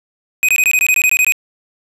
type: tone bursts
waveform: square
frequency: 2506 Hz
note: D#7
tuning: 12 cents sharp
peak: -10 dBFS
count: 12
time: 0.43-1.322 s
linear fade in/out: 0 ms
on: 56 ms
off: 20 ms
effects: resampled to 32000 Hz + 7-bit